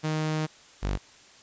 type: tone pair in turn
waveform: sawtooth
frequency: 155.56 / 49 Hz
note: D#3 / G1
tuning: 0 / 0 cents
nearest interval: octave + minor sixth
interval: 2000 cents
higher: first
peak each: -22 dBFS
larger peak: neither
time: 0.03-0.47 / 0.82-0.98 s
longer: first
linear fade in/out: 20 ms
effects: white hiss -53 dBFS RMS until 1.42 s + resampled to 16000 Hz